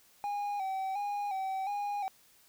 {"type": "tone with vibrato", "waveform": "triangle", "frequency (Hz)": 792, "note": "G5", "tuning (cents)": 18, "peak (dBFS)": -30, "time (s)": [0.24, 2.08], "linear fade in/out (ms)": 0, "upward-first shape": "square", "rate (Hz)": 1.4, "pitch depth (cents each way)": 56, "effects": ["white hiss -63 dBFS RMS until 2.48 s"]}